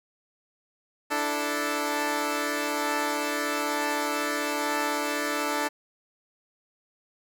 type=chord; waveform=10% pulse; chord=D suspended second; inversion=none; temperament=equal; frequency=293.7 / 329.6 / 440 Hz; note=D4 / E4 / A4; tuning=0 / 0 / 0 cents; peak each=-20 / -26 / -23 dBFS; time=1.1-5.69 s; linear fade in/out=20 ms; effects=none